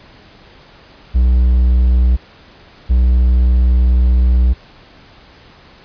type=tone pair in turn; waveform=triangle; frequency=61.74 / 61.74 Hz; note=B1 / B1; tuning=0 / 0 cents; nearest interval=unison; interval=0 cents; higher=neither; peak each=-6 dBFS; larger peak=neither; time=1.14-2.17 / 2.89-4.54 s; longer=second; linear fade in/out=20 ms; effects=pink hiss -43 dBFS RMS until 5.84 s + resampled to 11025 Hz